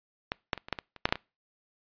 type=clicks; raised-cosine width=0.3 ms; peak=-13 / -10 / -23 / -25 / -12 / -19 / -29 / -6 / -21 / -6 / -21 dBFS; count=11; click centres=0.319 / 0.532 / 0.577 / 0.685 / 0.727 / 0.788 / 0.963 / 1.055 / 1.09 / 1.125 / 1.156 s; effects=noise-tail reverb RT60 0.3 s tail -26 dB re dry + resampled to 11025 Hz